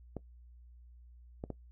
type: clicks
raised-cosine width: 2 ms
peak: -25 dBFS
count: 3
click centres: 0.167 / 1.439 / 1.503 s
effects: noise-tail reverb RT60 0.1 s tail -19 dB re dry + added 60 Hz sine -53 dBFS peak until 1.71 s